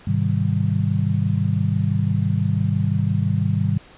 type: chord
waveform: sine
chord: Ab major seventh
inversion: none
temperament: just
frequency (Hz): 103.83 / 129.78 / 155.74 / 194.67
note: Ab2 / C3 / Eb3 / G3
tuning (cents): 0 / -14 / +2 / -12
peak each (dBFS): -21 / -24 / -23 / -24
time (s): 0.07-3.78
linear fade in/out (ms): 5
effects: pink hiss -47 dBFS RMS until 3.97 s + resampled to 8000 Hz